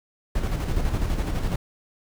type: noise with tremolo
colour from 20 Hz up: brown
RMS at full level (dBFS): -23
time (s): 0.35-1.56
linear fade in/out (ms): 5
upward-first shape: square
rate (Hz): 12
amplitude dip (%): 40
effects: none